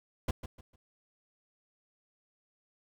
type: noise with echo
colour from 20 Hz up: brown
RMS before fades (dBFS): -30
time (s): 0.28-0.31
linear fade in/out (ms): 5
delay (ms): 150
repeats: 3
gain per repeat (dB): -11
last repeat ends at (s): 0.76
effects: none